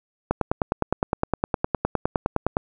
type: click train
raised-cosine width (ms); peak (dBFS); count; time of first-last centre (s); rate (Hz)
1; -6; 23; 0.31-2.569; 9.74
effects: none